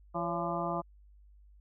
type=harmonic tone with a mistuned harmonic; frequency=170.8 Hz; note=F3; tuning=38 cents flat; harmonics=1 / 2 / 3 / 4 / 5 / 6 / 7; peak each=-38 / -39 / -40 / -36 / -40 / -39 / -39 dBFS; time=0.14-0.82 s; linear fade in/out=20 ms; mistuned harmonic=3; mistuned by=+140 cents; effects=added 50 Hz sine -55 dBFS peak until 1.6 s